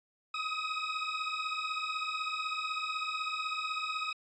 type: beating tone pair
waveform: 20% pulse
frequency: 1256 / 1272 Hz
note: D#6 / D#6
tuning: +16 / +38 cents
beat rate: 16 Hz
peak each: -31 dBFS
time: 0.34-4.13 s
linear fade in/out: 5 ms
effects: resampled to 16000 Hz